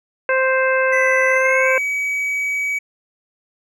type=harmonic tone; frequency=523.3 Hz; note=C5; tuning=in tune; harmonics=1 / 2 / 3 / 4 / 5; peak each=-17 / -23 / -19 / -25 / -26 dBFS; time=0.29-1.78 s; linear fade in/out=2 ms
type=tone with pitch glide; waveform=triangle; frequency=2013 to 2273 Hz; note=B6 to C#7; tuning=+33 to +43 cents; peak=-17 dBFS; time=0.92-2.79 s; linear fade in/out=10 ms; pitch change=+210 cents; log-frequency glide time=1.27-1.72 s
effects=none